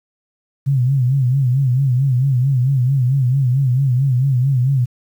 sine tone with vibrato, 130.81 Hz, C3, in tune, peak -12 dBFS, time 0.66-4.86 s, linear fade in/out 20 ms, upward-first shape sine, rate 4.5 Hz, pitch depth 120 cents each way, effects 8-bit

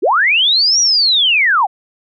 sine linear two-way sweep, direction up then down, 278.5 to 5820 to 697 Hz, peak -9 dBFS, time 0.02-1.67 s, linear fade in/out 20 ms, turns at 0.8 s, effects none

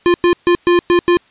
square tone bursts at uneven times, 350 Hz, F4, 4 cents sharp, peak -9 dBFS, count 6, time 0.06-0.14 / 0.24-0.33 / 0.47-0.55 / 0.67-0.79 / 0.9-0.99 / 1.08-1.17 s, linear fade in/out 0 ms, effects white hiss -51 dBFS RMS until 1.3 s + resampled to 8000 Hz

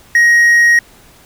triangle tone, 1883 Hz, A#6, 17 cents sharp, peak -4 dBFS, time 0.15-0.79 s, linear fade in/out 2 ms, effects pink hiss -44 dBFS RMS until 1.25 s

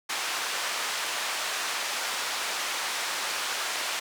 pink band-pass noise, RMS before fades -31 dBFS, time 0.09-4 s, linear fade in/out 10 ms, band 930 to 8000 Hz, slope 12 dB/octave, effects none

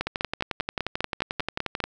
two click trains, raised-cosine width 0.3 ms, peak -11 / -10 dBFS, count 21 / 10, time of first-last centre 0.07-1.84 / 0.01-1.803 s, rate 11.3 / 5.02 Hz, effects none

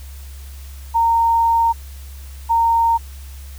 sine tone pair in turn, 921 / 921 Hz, A#5 / A#5, -21 / -21 cents, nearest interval unison, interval 0 cents, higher neither, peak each -12 dBFS, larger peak neither, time 0.94-1.73 / 2.49-2.98 s, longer first, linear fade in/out 20 ms, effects added 68 Hz sine -32 dBFS peak until 3.58 s + white hiss -45 dBFS RMS until 3.58 s

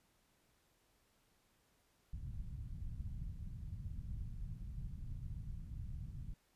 pink low-pass noise, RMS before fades -45 dBFS, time 2.13-6.34 s, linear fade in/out 5 ms, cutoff 150 Hz, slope 24 dB/octave, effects pink hiss -75 dBFS RMS until 6.55 s + resampled to 32000 Hz

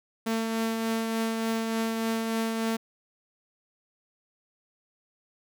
sawtooth tone with tremolo, 225.2 Hz, A3, 40 cents sharp, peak -21 dBFS, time 0.26-2.77 s, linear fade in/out 10 ms, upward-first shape triangle, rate 3.4 Hz, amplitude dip 35%, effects none

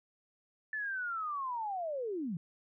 sine linear sweep, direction down, 1760 to 151.5 Hz, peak -34 dBFS, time 0.73-2.37 s, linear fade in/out 2 ms, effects none

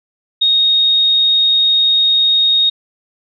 sine tone, 3729 Hz, A#7, in tune, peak -9 dBFS, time 0.41-2.7 s, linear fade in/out 10 ms, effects none

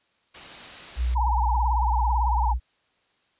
white noise, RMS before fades -40 dBFS, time 0.34-1.15 s, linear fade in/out 10 ms
sine tone with pitch glide, 61.1 to 60.5 Hz, B1 to B1, -18 to -35 cents, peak -21 dBFS, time 0.96-2.6 s, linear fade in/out 50 ms, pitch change -17 cents, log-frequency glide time 1.17-2.28 s
sine tone with vibrato, 898 Hz, A5, 35 cents sharp, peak -23 dBFS, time 1.15-2.54 s, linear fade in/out 20 ms, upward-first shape triangle, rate 18 Hz, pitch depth 190 cents each way
effects white hiss -67 dBFS RMS until 3.39 s + resampled to 8000 Hz

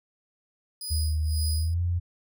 20% pulse tone with tremolo, 4969 Hz, D#8, 3 cents flat, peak -25 dBFS, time 0.81-1.74 s, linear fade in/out 2 ms, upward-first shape sine, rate 1.9 Hz, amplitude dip 90%
sine tone with pitch glide, 77.78 to 87.31 Hz, D#2 to F2, 0 to 0 cents, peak -23 dBFS, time 0.9-2 s, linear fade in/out 20 ms, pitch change +200 cents, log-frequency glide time 1.55-1.81 s
effects none

